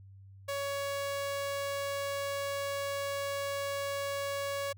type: tone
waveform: sawtooth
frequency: 560 Hz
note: C#5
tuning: 18 cents sharp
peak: -29 dBFS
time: 0.48-4.73 s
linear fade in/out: 10 ms
effects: added 97 Hz sine -50 dBFS peak until 4.77 s